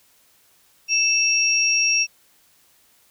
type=tone pair together; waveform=sine; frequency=2645 / 5605 Hz; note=E7 / F8; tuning=+5 / +5 cents; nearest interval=octave + minor second; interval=1300 cents; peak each=-19 dBFS; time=0.88-2.07 s; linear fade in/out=50 ms; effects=white hiss -58 dBFS RMS until 3.1 s